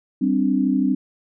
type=chord; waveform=sine; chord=G suspended fourth; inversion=none; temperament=just; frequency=196 / 261.3 / 294 Hz; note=G3 / C4 / D4; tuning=0 / -2 / +2 cents; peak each=-22 / -19 / -22 dBFS; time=0.21-0.95 s; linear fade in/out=10 ms; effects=none